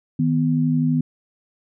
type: tone pair together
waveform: sine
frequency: 157.1 / 249.2 Hz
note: D#3 / B3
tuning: +17 / +16 cents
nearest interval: minor sixth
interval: 799 cents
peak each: -19 dBFS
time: 0.19-1.01 s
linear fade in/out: 5 ms
effects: none